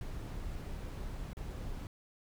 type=noise with dropouts; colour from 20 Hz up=brown; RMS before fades=-41 dBFS; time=0.01-1.87 s; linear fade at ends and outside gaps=1 ms; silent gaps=1.332-1.369 s; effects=none